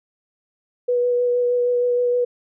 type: tone with vibrato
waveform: sine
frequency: 488.8 Hz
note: B4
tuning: 18 cents flat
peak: -16 dBFS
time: 0.88-2.25 s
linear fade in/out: 10 ms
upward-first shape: sine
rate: 6.4 Hz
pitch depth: 12 cents each way
effects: none